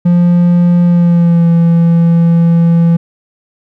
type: tone with pitch glide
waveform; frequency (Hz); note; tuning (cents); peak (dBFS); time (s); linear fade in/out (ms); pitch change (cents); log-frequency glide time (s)
triangle; 174.61 to 168.27; F3 to E3; 0 to +36; -3; 0.05-2.97; 10; -64; 0.84-1.49
effects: none